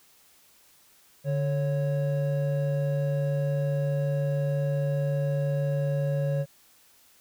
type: tone pair together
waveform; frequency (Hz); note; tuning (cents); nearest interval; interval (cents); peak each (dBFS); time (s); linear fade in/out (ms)
triangle; 145.9 / 552; D3 / C#5; -11 / -7; octave + major seventh; 2304; -23 / -28; 1.24-6.46; 50
effects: white hiss -59 dBFS RMS until 7.2 s